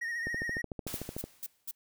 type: tone with vibrato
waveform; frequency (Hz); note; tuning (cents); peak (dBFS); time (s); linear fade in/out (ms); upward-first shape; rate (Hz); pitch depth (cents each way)
triangle; 1864.7; A#6; 0; -31; 0.01-0.62; 10; sine; 14; 43
type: click train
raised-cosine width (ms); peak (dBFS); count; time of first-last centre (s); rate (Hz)
2; -24; 14; 0.27-1.24; 13.4
type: noise with exponential decay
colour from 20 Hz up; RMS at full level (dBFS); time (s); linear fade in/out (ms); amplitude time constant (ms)
white; -40; 0.87-1.75; 1; 190
type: noise bursts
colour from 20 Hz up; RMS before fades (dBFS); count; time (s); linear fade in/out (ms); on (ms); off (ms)
violet; -38; 4; 0.93-1.712; 5; 38; 210
effects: none